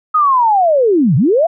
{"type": "linear two-way sweep", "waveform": "sine", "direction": "down then up", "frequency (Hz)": [1272, 115.9, 701], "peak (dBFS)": -8, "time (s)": [0.14, 1.47], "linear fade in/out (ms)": 10, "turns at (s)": 1.16, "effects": []}